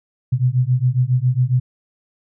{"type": "beating tone pair", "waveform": "sine", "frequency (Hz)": [122.7, 130], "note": ["B2", "C3"], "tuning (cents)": [-11, -11], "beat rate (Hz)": 7.3, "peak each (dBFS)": -17, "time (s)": [0.32, 1.6], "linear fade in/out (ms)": 10, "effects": []}